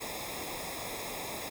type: noise with comb filter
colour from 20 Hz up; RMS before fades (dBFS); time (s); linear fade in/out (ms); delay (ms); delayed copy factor
pink; -39; 0-1.5; 20; 0.67; -0.8
effects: none